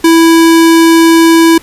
square tone, 329.6 Hz, E4, in tune, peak -3 dBFS, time 0.04-1.58 s, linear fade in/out 5 ms, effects pink hiss -36 dBFS RMS until 1.62 s + resampled to 32000 Hz

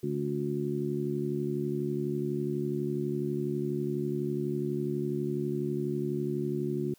harmonic tone, 72.1 Hz, D2, 31 cents flat, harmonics 2 / 3 / 4 / 5, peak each -34 / -35 / -37 / -32 dBFS, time 0.03-6.94 s, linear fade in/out 5 ms, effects white hiss -63 dBFS RMS until 6.98 s

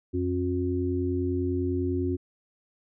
harmonic tone, 90 Hz, F#2, 47 cents flat, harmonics 1 / 3 / 4, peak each -29 / -29 / -29 dBFS, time 0.13-2.17 s, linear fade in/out 20 ms, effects none

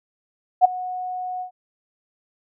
sine tone with ADSR envelope, 733 Hz, F#5, 16 cents flat, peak -6 dBFS, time 0.61-1.51 s, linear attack 37 ms, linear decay 11 ms, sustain -20 dB, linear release 100 ms, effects none

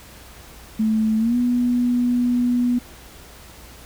sine tone with pitch glide, 219 to 244.4 Hz, A3 to B3, -8 to -18 cents, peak -16 dBFS, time 0.79-2.79 s, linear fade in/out 10 ms, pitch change +190 cents, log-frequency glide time 1.18-1.36 s, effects added 60 Hz sine -46 dBFS peak until 3.85 s + pink hiss -44 dBFS RMS until 3.85 s

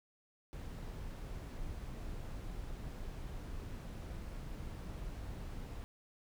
brown noise, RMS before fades -44 dBFS, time 0.53-5.84 s, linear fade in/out 0 ms, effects none

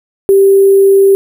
sine tone with sample-and-hold, 392 Hz, G4, in tune, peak -3 dBFS, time 0.29-1.15 s, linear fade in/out 0 ms, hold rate 11025 Hz, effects none

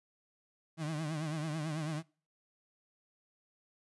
35% pulse tone with vibrato, 155.56 Hz, D#3, in tune, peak -33 dBFS, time 0.77-2.03 s, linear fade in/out 50 ms, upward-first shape triangle, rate 9.1 Hz, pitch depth 110 cents each way, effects noise-tail reverb RT60 0.4 s tail -25 dB re dry + resampled to 24000 Hz

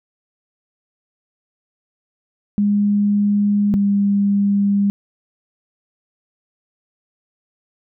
sine tone pair in turn, 204.7 / 201 Hz, G#3 / G3, -25 / +44 cents, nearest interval unison, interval 31 cents, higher first, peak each -13 dBFS, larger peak neither, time 2.58-3.74 / 3.74-4.9 s, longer neither, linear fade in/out 0 ms, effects none

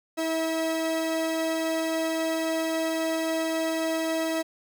45% pulse tone pair together, 322.4 / 648.5 Hz, E4 / E5, -38 / -28 cents, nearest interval octave, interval 1210 cents, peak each -28 dBFS, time 0.17-4.43 s, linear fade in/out 20 ms, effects none

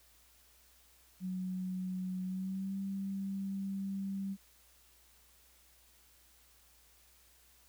sine tone with pitch glide, 185 to 195.21 Hz, F#3 to G3, 0 to -7 cents, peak -35 dBFS, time 1.2-4.37 s, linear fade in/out 50 ms, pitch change +93 cents, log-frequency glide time 2.24-2.76 s, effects added 60 Hz sine -69 dBFS peak until 7.68 s + white hiss -65 dBFS RMS until 7.68 s

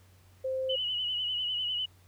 sine tone, 523.3 Hz, C5, in tune, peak -29 dBFS, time 0.44-0.76 s, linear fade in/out 10 ms
sine tone with vibrato, 2964 Hz, F#7, 2 cents sharp, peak -29 dBFS, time 0.69-1.86 s, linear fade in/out 10 ms, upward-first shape sine, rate 10 Hz, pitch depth 49 cents each way
effects added 92 Hz sine -57 dBFS peak until 2.07 s + pink hiss -64 dBFS RMS until 2.07 s

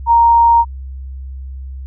sine tone, 932.3 Hz, A#5, in tune, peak -6 dBFS, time 0.06-0.65 s, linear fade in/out 50 ms, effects added 66 Hz sine -25 dBFS peak until 1.86 s

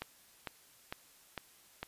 click train, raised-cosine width 0.3 ms, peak -22 dBFS, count 5, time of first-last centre 0.02-1.83 s, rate 2.21 Hz, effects white hiss -62 dBFS RMS until 1.87 s + resampled to 32000 Hz

